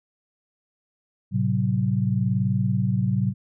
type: chord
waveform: sine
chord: F# diminished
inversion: first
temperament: equal with one note detuned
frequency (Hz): 110 / 130.81 / 188.45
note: A2 / C3 / F#3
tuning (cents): 0 / 0 / +32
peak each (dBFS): -24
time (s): 1.31-3.34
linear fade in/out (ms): 50
effects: none